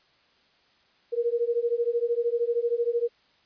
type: beating tone pair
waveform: sine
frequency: 466.2 / 479.2 Hz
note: A#4 / A#4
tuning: 0 / +48 cents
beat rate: 13 Hz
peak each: -26 dBFS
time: 1.12-3.09 s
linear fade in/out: 20 ms
effects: white hiss -63 dBFS RMS until 3.45 s + resampled to 11025 Hz